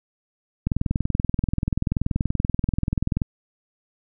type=click train; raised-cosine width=5 ms; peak=-9 dBFS; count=54; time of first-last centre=0.67-3.218 s; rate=20.8 Hz; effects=none